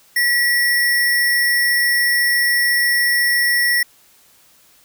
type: tone with sample-and-hold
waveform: sine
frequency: 1933 Hz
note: B6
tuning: 38 cents flat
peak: -13 dBFS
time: 0.16-3.83 s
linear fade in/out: 5 ms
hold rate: 7350 Hz
effects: white hiss -52 dBFS RMS until 4.84 s